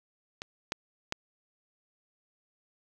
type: clicks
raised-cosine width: 0.2 ms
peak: -20 / -13 / -13 dBFS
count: 3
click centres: 0.419 / 0.721 / 1.124 s
effects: none